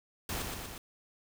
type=noise with echo; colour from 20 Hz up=pink; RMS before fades=-36 dBFS; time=0.29-0.42 s; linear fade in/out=2 ms; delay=120 ms; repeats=3; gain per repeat=-3 dB; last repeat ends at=0.78 s; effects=none